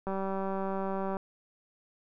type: click train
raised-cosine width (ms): 1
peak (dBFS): -21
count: 213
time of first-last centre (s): 0.07-1.168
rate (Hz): 193
effects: none